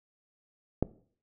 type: click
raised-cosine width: 2 ms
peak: -11 dBFS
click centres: 0.826 s
effects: noise-tail reverb RT60 0.5 s tail -19 dB re dry